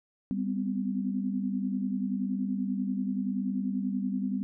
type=tone cluster; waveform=sine; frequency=197.1 / 248.5 / 258.9 Hz; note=G3 / B3 / C4; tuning=+10 / +11 / -18 cents; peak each=-30 / -33 / -35 dBFS; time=0.31-4.43 s; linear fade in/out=0 ms; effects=none